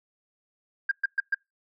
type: tone bursts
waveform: sine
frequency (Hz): 1602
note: G6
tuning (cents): +37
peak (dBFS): -20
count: 4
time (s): 0.89-1.346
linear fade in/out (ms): 5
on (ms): 24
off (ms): 120
effects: noise-tail reverb RT60 0.2 s tail -26 dB re dry + tanh soft clip ceiling -16 dBFS